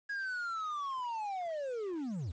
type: linear sweep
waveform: triangle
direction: down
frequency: 1661.2 to 69.7 Hz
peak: -33 dBFS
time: 0.09-2.32 s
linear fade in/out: 10 ms
effects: resampled to 16000 Hz + 10-bit